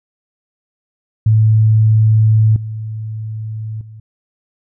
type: tone with level steps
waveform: sine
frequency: 109.4 Hz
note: A2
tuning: 9 cents flat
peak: -7 / -21 / -32 dBFS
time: 1.26-4 s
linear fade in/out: 5 ms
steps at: 2.56 / 3.81 s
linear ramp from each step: 2 ms
effects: none